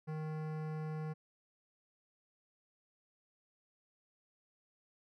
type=tone with hard clipping; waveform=sine; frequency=155.56 Hz; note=D#3; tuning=in tune; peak=-40 dBFS; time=0.07-1.14 s; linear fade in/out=20 ms; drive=17 dB; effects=none